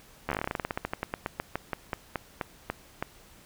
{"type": "slowing click train", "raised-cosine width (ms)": 0.5, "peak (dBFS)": -14, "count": 29, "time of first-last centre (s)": [0.29, 3.025], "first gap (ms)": 12, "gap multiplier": 1.13, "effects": ["pink hiss -55 dBFS RMS until 3.45 s"]}